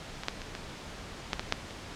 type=clicks; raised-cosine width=0.2 ms; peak=-19 / -10 / -21 / -19 / -10 / -14 / -7 / -28 dBFS; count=8; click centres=0.235 / 0.284 / 0.418 / 0.551 / 1.332 / 1.395 / 1.524 / 1.708 s; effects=pink hiss -43 dBFS RMS until 1.95 s + low-pass 6000 Hz 12 dB/octave